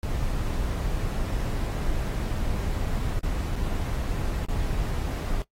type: noise with dropouts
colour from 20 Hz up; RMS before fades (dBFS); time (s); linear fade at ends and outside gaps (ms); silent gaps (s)
brown; -27; 0.03-5.42; 1; 3.193-3.232 / 3.557-3.561 / 4.451-4.485
effects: noise-tail reverb RT60 0.1 s tail -18 dB re dry + AAC 48 kbps